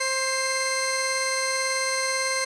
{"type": "tone pair together", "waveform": "15% pulse", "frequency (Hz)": [527.8, 2093], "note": ["C5", "C7"], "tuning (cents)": [15, 0], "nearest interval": "2 octaves", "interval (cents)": 2385, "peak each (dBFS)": -20, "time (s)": [0, 2.45], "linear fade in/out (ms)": 10, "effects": ["resampled to 24000 Hz", "9-bit"]}